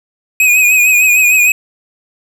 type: tone with vibrato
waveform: square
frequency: 2496 Hz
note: D#7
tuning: 5 cents sharp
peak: -7 dBFS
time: 0.4-1.52 s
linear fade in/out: 2 ms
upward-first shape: triangle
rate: 6.6 Hz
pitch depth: 59 cents each way
effects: none